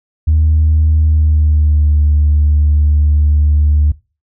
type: tone with pitch glide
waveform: sine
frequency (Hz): 77.78 to 74.4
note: D#2 to D2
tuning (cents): 0 to +23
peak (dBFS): -6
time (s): 0.27-3.92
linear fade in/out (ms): 10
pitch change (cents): -77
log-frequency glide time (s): 1.04-1.96
effects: noise-tail reverb RT60 0.3 s tail -20 dB re dry + tanh soft clip ceiling -4 dBFS